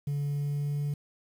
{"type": "tone with pitch glide", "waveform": "sine", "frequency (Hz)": [143.6, 145.1], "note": ["D3", "D3"], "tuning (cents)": [-39, -21], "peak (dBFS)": -25, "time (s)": [0.07, 0.94], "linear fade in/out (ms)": 5, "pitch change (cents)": 18, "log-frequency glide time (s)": [0.18, 0.8], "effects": ["tanh soft clip ceiling -27 dBFS", "9-bit"]}